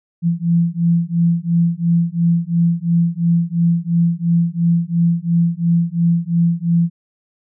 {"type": "beating tone pair", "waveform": "sine", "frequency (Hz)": [168.1, 171], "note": ["E3", "F3"], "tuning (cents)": [34, -36], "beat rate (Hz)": 2.9, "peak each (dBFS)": [-16, -16], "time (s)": [0.22, 6.9], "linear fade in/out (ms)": 50, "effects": []}